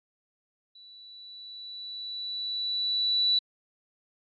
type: tone with level ramp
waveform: sine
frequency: 3951 Hz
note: B7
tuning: in tune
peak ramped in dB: -49 to -20 dBFS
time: 0.75-3.39 s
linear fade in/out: 5 ms
effects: AAC 32 kbps